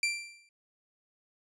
sawtooth tone with exponential decay, 2357 Hz, D7, 6 cents sharp, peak -21 dBFS, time 0.03-0.49 s, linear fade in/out 2 ms, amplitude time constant 100 ms, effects resampled to 22050 Hz

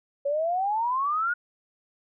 sine exponential sweep, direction up, 552 to 1465 Hz, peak -23 dBFS, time 0.25-1.34 s, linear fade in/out 10 ms, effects none

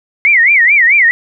sine tone with vibrato, 2093 Hz, C7, in tune, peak -5 dBFS, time 0.25-1.11 s, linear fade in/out 0 ms, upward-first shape sine, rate 4.6 Hz, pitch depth 230 cents each way, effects none

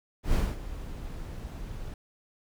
brown noise with ADSR envelope, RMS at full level -23 dBFS, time 0.23-1.94 s, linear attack 110 ms, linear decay 220 ms, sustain -15 dB, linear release 3 ms, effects none

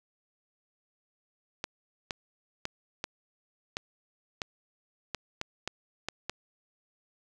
clicks, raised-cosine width 0.2 ms, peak -15 dBFS, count 11, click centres 1.641 / 2.108 / 2.654 / 3.041 / 3.769 / 4.418 / 5.147 / 5.414 / 5.676 / 6.086 / 6.296 s, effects none

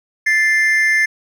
triangle tone pair together, 1758.4 / 2093 Hz, A6 / C7, -2 / 0 cents, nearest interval minor third, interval 302 cents, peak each -13 dBFS, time 0.26-1.06 s, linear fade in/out 10 ms, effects none

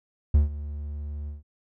triangle tone with ADSR envelope, 73.42 Hz, D2, in tune, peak -11 dBFS, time 0.34-1.43 s, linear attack 6 ms, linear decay 140 ms, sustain -18 dB, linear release 150 ms, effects none

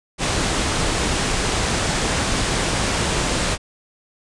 pink low-pass noise, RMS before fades -21 dBFS, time 0.18-3.58 s, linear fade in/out 50 ms, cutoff 9500 Hz, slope 48 dB/octave, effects resampled to 24000 Hz

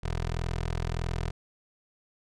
15% pulse tone with notch filter, 41.63 Hz, E1, 18 cents sharp, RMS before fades -31 dBFS, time 0.03-1.31 s, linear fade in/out 10 ms, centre 250 Hz, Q 1.4, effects low-pass 7000 Hz 12 dB/octave

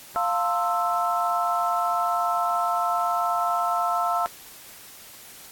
sine chord, F major seventh, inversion none, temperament equal with one note detuned, 698.5 / 899.5 / 1046.5 / 1318.5 Hz, F5 / A5 / C6 / E6, 0 / +38 / 0 / 0 cents, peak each -25 / -30 / -30 / -25 dBFS, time 0.16-4.26 s, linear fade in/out 0 ms, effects white hiss -45 dBFS RMS until 5.51 s + AAC 64 kbps

